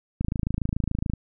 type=click train; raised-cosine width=5 ms; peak=-13 dBFS; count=26; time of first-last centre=0.21-1.136 s; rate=27 Hz; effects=none